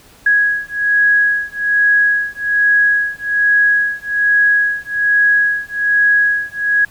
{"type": "beating tone pair", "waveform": "sine", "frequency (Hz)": [1662, 1663.2], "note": ["G#6", "G#6"], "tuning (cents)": [1, 2], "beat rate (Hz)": 1.2, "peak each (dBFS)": -14, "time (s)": [0.26, 6.85], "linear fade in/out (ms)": 5, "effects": ["pink hiss -45 dBFS RMS until 6.9 s"]}